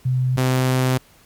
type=tone pair in turn; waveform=sine / sawtooth; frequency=127.9 / 128.94 Hz; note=C3 / C3; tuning=-39 / -25 cents; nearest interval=unison; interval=14 cents; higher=second; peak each=-16 / -12 dBFS; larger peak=second; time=0.05-0.37 / 0.37-0.98 s; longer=second; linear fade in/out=10 ms; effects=pink hiss -52 dBFS RMS until 1.25 s + MP3 96 kbps